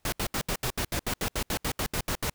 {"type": "noise bursts", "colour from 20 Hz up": "pink", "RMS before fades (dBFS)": -29, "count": 16, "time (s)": [0.05, 2.298], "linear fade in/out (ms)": 2, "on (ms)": 73, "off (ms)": 72, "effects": ["pink hiss -71 dBFS RMS until 2.34 s"]}